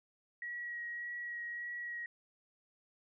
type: tone with vibrato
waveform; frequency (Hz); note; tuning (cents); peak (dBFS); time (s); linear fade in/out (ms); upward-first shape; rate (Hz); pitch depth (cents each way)
sine; 1909; A#6; +41; -39; 0.42-2.06; 2; sine; 1.7; 13
effects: none